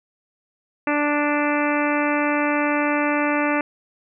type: harmonic tone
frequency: 293.7 Hz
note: D4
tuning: in tune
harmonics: 1 / 2 / 3 / 4 / 5 / 6 / 7 / 8 / 9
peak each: -22 / -25 / -27 / -28 / -29 / -30 / -30 / -31 / -32 dBFS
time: 0.87-3.61 s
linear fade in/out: 2 ms
effects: none